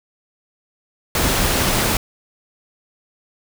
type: noise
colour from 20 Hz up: pink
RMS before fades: -18 dBFS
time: 1.15-1.97 s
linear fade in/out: 2 ms
effects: none